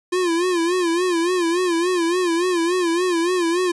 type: tone with vibrato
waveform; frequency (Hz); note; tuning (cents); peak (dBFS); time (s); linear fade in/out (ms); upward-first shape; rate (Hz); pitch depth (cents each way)
square; 349.2; F4; 0; -18; 0.12-3.72; 10; sine; 3.5; 99
effects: resampled to 24000 Hz